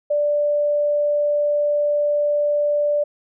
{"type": "tone", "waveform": "sine", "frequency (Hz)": 587.3, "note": "D5", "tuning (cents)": 0, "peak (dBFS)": -16, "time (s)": [0.1, 3.04], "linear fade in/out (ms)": 10, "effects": []}